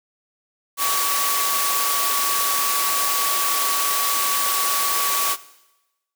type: tone in noise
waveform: sine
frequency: 1134 Hz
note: C#6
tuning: 39 cents sharp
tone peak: -23 dBFS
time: 0.77-5.37 s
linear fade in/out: 50 ms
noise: white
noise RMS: -22 dBFS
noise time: 0.77-5.37 s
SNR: -4 dB
effects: noise-tail reverb RT60 1.0 s tail -18 dB re dry + high-pass 400 Hz 12 dB/octave